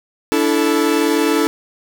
45% pulse chord, D suspended second, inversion none, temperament equal with one note detuned, 289.5 / 329.6 / 440 Hz, D4 / E4 / A4, -25 / 0 / 0 cents, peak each -18 dBFS, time 0.32-1.47 s, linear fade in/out 0 ms, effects none

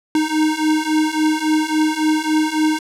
square beating tone pair, 308.2 / 311.8 Hz, D#4 / D#4, -16 / +4 cents, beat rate 3.6 Hz, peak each -20 / -18 dBFS, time 0.15-2.79 s, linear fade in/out 2 ms, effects low-pass 10000 Hz 12 dB/octave

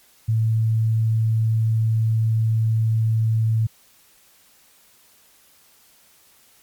sine tone, 111.6 Hz, A2, 25 cents sharp, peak -16 dBFS, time 0.28-3.67 s, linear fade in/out 10 ms, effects white hiss -55 dBFS RMS until 6.62 s + MP3 96 kbps

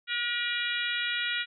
harmonic tone, 478.9 Hz, A#4, 47 cents sharp, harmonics 3 / 4 / 5 / 6 / 7 / 8, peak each -33 / -34 / -35 / -36 / -36 / -37 dBFS, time 0.07-1.46 s, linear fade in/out 50 ms, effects none

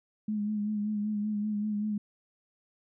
sine tone with vibrato, 210 Hz, G#3, 19 cents sharp, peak -28 dBFS, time 0.28-1.98 s, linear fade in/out 5 ms, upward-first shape sine, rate 5.2 Hz, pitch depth 36 cents each way, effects none

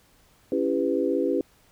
sine chord, C# half-diminished seventh, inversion none, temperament just, 277.2 / 332.6 / 399.1 / 498.9 Hz, C#4 / E4 / G4 / B4, 0 / +16 / +31 / +17 cents, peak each -27 dBFS, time 0.52-1.41 s, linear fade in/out 2 ms, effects pink hiss -60 dBFS RMS until 1.71 s

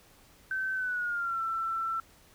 sine tone with pitch glide, 1538 to 1338.9 Hz, G6 to E6, -33 to +27 cents, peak -29 dBFS, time 0.51-2 s, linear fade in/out 2 ms, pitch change -240 cents, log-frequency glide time 0.74-1.41 s, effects pink hiss -59 dBFS RMS until 2.34 s

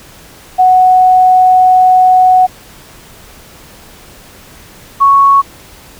sine tone pair in turn, 740 / 1108.7 Hz, F#5 / C#6, 0 / 0 cents, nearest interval perfect fifth, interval 700 cents, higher second, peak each -3 dBFS, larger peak neither, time 0.58-2.47 / 5-5.42 s, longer first, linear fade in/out 20 ms, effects pink hiss -37 dBFS RMS until 5.99 s

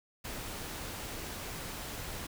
pink noise, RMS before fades -41 dBFS, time 0.24-2.27 s, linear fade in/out 10 ms, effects none

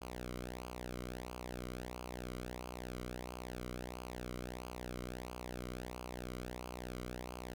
sawtooth tone with flanger, 61.74 Hz, B1, in tune, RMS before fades -45 dBFS, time 0.01-7.54 s, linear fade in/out 10 ms, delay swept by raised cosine 0.53 to 1.16 ms, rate 1.5 Hz, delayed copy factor -0.75, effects none

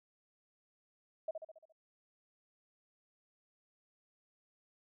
sine tone with echo, 637 Hz, D#5, 41 cents sharp, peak -34 dBFS, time 1.28-1.31 s, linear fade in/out 5 ms, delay 69 ms, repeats 6, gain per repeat -5 dB, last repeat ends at 1.724 s, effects none

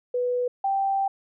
sine tone pair in turn, 493.2 / 782.9 Hz, B4 / G5, -2 / -2 cents, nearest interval minor sixth, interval 800 cents, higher second, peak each -22 / -21 dBFS, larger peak second, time 0.14-0.48 / 0.64-1.08 s, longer second, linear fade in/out 5 ms, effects none

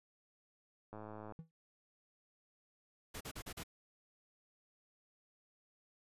click train, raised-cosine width 1 ms, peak -35 dBFS, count 43, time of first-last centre 0.93-1.323 s, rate 107 Hz
triangle tone with exponential decay, 162.6 Hz, E3, 23 cents flat, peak -40 dBFS, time 1.39-1.51 s, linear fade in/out 0 ms, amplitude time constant 24 ms
pink noise bursts, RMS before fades -46 dBFS, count 5, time 3.14-3.636 s, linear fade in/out 10 ms, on 68 ms, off 39 ms
effects resampled to 32000 Hz

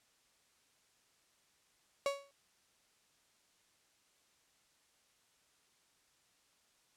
35% pulse tone with exponential decay, 559 Hz, C#5, 14 cents sharp, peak -27 dBFS, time 2.06-2.31 s, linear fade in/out 1 ms, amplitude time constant 53 ms, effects white hiss -72 dBFS RMS until 6.96 s + low-pass 9000 Hz 12 dB/octave

